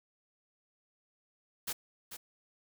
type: noise with echo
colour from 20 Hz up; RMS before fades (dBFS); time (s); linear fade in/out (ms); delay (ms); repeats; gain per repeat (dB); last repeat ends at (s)
white; -36; 1.67-1.73; 10; 440; 1; -9; 2.17
effects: none